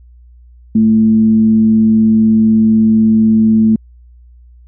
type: tone with frequency modulation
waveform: sine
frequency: 220 Hz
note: A3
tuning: in tune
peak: -6 dBFS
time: 0.75-3.76 s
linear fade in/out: 5 ms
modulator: 116 Hz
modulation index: 0.23
effects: added 60 Hz sine -38 dBFS peak until 4.67 s